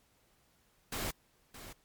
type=noise with echo; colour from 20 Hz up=pink; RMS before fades=-37 dBFS; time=0.92-1.11 s; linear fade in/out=5 ms; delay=620 ms; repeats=1; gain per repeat=-12 dB; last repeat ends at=1.73 s; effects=pink hiss -70 dBFS RMS until 1.84 s + MP3 96 kbps